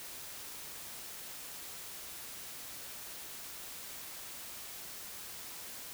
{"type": "silence", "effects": ["white hiss -46 dBFS RMS until 5.93 s"]}